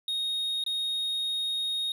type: tone with dropouts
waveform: triangle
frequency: 3729 Hz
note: A#7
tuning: in tune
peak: -26 dBFS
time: 0.08-1.92 s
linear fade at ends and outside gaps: 2 ms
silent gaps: 0.639-0.663 s
effects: none